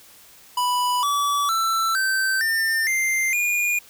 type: tone with pitch steps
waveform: square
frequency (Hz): 987.8 / 1147.9 / 1333.9 / 1550 / 1801.2 / 2093 / 2432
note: B5 / D6 / E6 / G6 / A6 / C7 / D#7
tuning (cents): 0 / -40 / +20 / -20 / +40 / 0 / -40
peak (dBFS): -20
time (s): 0.57-3.79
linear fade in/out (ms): 5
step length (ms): 460
effects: white hiss -49 dBFS RMS until 3.89 s